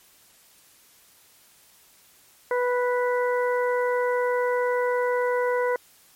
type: harmonic tone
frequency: 492.9 Hz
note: B4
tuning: 3 cents flat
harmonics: 1 / 2 / 3 / 4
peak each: -22 / -28 / -32 / -34 dBFS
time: 2.51-5.76 s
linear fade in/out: 2 ms
effects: white hiss -56 dBFS RMS until 6.15 s + MP3 64 kbps